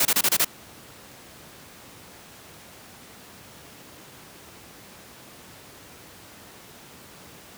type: noise bursts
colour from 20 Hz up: white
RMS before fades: -20 dBFS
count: 6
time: 0-0.447 s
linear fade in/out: 5 ms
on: 52 ms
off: 27 ms
effects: pink hiss -46 dBFS RMS until 7.57 s + high-pass 100 Hz 12 dB/octave